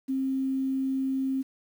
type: tone with quantisation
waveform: sine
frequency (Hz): 266.3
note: C4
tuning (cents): +31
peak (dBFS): -25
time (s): 0.08-1.43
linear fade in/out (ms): 20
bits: 9
effects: none